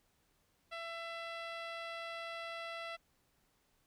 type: tone with low-pass filter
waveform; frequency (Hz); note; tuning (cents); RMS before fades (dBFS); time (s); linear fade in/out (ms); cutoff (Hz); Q
10% pulse; 669; E5; +25; -44; 0.71-2.97; 20; 4100; 0.54
effects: pink hiss -75 dBFS RMS until 3.86 s